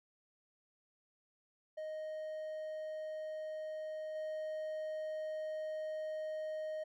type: tone with level steps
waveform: triangle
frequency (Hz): 622.3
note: D#5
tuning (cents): 0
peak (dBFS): -38 / -36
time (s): 1.77-6.84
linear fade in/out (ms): 10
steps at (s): 4.15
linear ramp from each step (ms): 5
effects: none